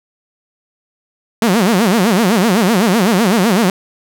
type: tone with vibrato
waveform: sawtooth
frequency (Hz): 205.4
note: G#3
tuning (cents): -19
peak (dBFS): -6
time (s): 1.42-3.7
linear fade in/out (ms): 2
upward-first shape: sine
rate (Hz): 7.9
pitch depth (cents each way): 260
effects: none